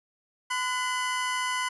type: tone pair together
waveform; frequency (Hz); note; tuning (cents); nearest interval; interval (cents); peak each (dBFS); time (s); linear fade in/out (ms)
25% pulse; 1013 / 1472.6; B5 / F#6; +44 / -9; tritone; 647; -24 / -30; 0.5-1.69; 10
effects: resampled to 24000 Hz